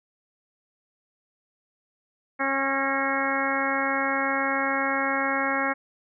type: harmonic tone with a mistuned harmonic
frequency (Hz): 272.6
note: C#4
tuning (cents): -29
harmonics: 1 / 2 / 3 / 4 / 5 / 6 / 7 / 8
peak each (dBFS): -31 / -31 / -31 / -31 / -31 / -31 / -31 / -31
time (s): 2.39-5.74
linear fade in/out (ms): 20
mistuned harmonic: 7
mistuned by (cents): -27
effects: none